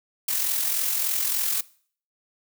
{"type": "noise with amplitude modulation", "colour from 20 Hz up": "blue", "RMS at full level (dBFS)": -23, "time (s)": [0.28, 1.61], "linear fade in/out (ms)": 5, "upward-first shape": "sine", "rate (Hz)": 43.4, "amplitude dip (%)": 45, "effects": ["noise-tail reverb RT60 0.5 s tail -21 dB re dry"]}